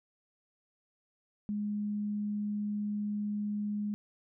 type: tone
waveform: sine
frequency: 207.7 Hz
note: G#3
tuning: in tune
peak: -31 dBFS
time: 1.49-3.94 s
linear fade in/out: 0 ms
effects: none